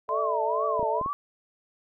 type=chord; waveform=sine; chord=A suspended fourth; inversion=none; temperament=equal with one note detuned; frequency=440 / 597.3 / 659.3 Hz; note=A4 / D5 / E5; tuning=0 / +29 / 0 cents; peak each=-30 dBFS; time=0.08-1.03 s; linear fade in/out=50 ms
type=tone with vibrato; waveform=sine; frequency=1005 Hz; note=B5; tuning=30 cents sharp; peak=-27 dBFS; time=0.09-1.13 s; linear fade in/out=0 ms; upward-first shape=triangle; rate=2.2 Hz; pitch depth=260 cents each way
type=clicks; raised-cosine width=2 ms; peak=-23 dBFS; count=4; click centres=0.795 / 0.829 / 1.013 / 1.061 s
effects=none